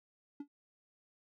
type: tone with exponential decay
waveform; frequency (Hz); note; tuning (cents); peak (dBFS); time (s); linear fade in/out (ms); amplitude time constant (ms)
triangle; 286.5; D4; -43; -35; 0.4-0.48; 5; 16
effects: none